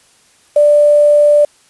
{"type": "tone with quantisation", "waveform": "sine", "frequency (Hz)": 589, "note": "D5", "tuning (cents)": 5, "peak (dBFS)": -5, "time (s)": [0.56, 1.45], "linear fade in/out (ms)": 5, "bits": 5, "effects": ["white hiss -50 dBFS RMS until 1.69 s", "resampled to 24000 Hz"]}